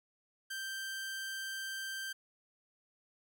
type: tone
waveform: sawtooth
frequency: 1568 Hz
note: G6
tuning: in tune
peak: -35 dBFS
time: 0.5-2.13 s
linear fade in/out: 10 ms
effects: none